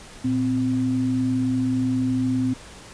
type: tone pair together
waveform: sine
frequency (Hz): 114.9 / 257.9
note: A#2 / C4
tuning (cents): -25 / -25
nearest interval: octave + major second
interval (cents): 1400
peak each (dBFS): -27 / -20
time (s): 0.24-2.54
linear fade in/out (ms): 10
effects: pink hiss -43 dBFS RMS until 2.93 s + resampled to 22050 Hz